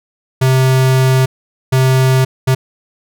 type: tone bursts at uneven times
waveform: square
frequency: 130.81 Hz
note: C3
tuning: in tune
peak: -9 dBFS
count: 3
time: 0.41-1.26 / 1.72-2.25 / 2.47-2.55 s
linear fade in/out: 10 ms
effects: none